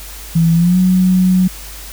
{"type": "tone with pitch glide", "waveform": "sine", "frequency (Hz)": [165.3, 184.47], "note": ["E3", "F#3"], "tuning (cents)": [5, -5], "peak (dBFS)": -8, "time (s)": [0.35, 1.48], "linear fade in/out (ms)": 10, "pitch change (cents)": 190, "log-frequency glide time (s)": [0.54, 0.78], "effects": ["added 50 Hz sine -32 dBFS peak until 1.92 s", "white hiss -33 dBFS RMS until 1.92 s"]}